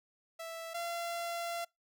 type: tone pair in turn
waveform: sawtooth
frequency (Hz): 659.3 / 683.9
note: E5 / F5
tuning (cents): 0 / -36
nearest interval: minor second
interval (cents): 64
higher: second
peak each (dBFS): -37 / -32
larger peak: second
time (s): 0.39-0.74 / 0.74-1.65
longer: second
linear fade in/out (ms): 10
effects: noise-tail reverb RT60 0.2 s tail -26 dB re dry